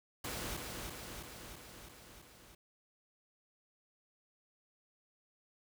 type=noise with echo; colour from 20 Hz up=pink; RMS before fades=-41 dBFS; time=0.24-0.57 s; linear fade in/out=5 ms; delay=330 ms; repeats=6; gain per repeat=-3 dB; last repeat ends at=2.55 s; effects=none